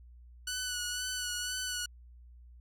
10% pulse tone with vibrato, 1480 Hz, F#6, in tune, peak -25 dBFS, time 0.47-1.86 s, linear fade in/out 5 ms, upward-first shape sine, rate 2 Hz, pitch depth 29 cents each way, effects added 60 Hz sine -51 dBFS peak until 2.6 s

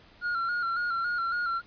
triangle tone with vibrato, 1396.9 Hz, F6, in tune, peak -25 dBFS, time 0.21-1.62 s, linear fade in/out 50 ms, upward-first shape square, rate 3.6 Hz, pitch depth 44 cents each way, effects pink hiss -56 dBFS RMS until 1.66 s + resampled to 11025 Hz

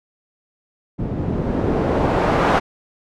white noise with low-pass filter sweep, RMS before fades -19 dBFS, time 0.98-2.6 s, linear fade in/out 20 ms, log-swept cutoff 210 to 1100 Hz, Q 0.86, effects none

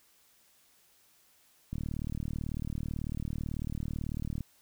click train, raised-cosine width 5 ms, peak -23 dBFS, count 103, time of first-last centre 1.73-4.407 s, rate 38.1 Hz, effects white hiss -65 dBFS RMS until 4.61 s

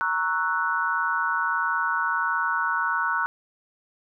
sine chord, F# dominant seventh, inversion first, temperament equal, 932.3 / 1108.7 / 1318.5 / 1480 Hz, A#5 / C#6 / E6 / F#6, 0 / 0 / 0 / 0 cents, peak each -29 / -29 / -29 / -25 dBFS, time 0.01-3.26 s, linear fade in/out 0 ms, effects none

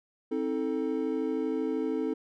triangle chord, A diminished, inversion first, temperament just, 264 / 316.8 / 440 Hz, C4 / Eb4 / A4, +16 / +31 / 0 cents, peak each -30 dBFS, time 0.31-2.14 s, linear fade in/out 10 ms, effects none

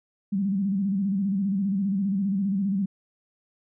sine tone with vibrato, 196 Hz, G3, in tune, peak -22 dBFS, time 0.32-2.86 s, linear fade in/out 10 ms, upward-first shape square, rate 15 Hz, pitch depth 72 cents each way, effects none

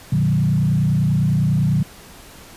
sine tone with frequency modulation, 149.3 Hz, D3, 29 cents sharp, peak -14 dBFS, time 0.12-1.83 s, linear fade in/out 5 ms, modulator 30 Hz, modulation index 1.3, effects pink hiss -42 dBFS RMS until 2.56 s + resampled to 32000 Hz

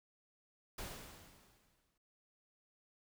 pink noise with exponential decay, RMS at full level -44 dBFS, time 0.78-1.98 s, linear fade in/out 5 ms, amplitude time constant 260 ms, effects none

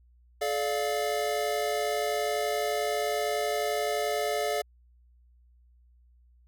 square chord, D minor, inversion second, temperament equal with one note detuned, 429.5 / 587.3 / 698.5 Hz, A4 / D5 / F5, -42 / 0 / 0 cents, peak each -32 dBFS, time 0.41-4.62 s, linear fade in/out 10 ms, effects added 60 Hz sine -57 dBFS peak until 6.47 s

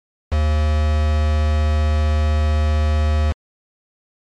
triangle tone with quantisation, 76.3 Hz, D#2, 33 cents flat, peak -12 dBFS, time 0.31-3.33 s, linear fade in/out 20 ms, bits 4, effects low-pass 5000 Hz 12 dB/octave + MP3 96 kbps

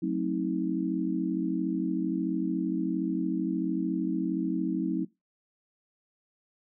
sine chord, F# diminished seventh, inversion none, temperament just, 185 / 222 / 266.4 / 319.7 Hz, F#3 / A3 / C4 / Eb4, 0 / +16 / +31 / +47 cents, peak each -31 / -36 / -32 / -30 dBFS, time 0.02-5.05 s, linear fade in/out 10 ms, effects noise-tail reverb RT60 0.2 s tail -21 dB re dry

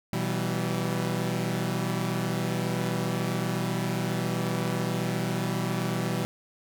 sawtooth chord, E minor, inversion second, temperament equal with one note detuned, 123.47 / 164.81 / 192.41 Hz, B2 / E3 / G3, 0 / 0 / -32 cents, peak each -27 dBFS, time 0.13-6.25 s, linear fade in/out 0 ms, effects none

